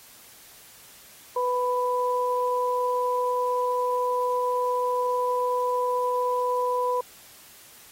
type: tone pair together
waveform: sine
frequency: 496.6 / 992.4 Hz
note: B4 / B5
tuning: +9 / +8 cents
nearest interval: octave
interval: 1199 cents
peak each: -25 dBFS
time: 1.36-7.01 s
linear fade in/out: 5 ms
effects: white hiss -50 dBFS RMS until 7.91 s + AAC 48 kbps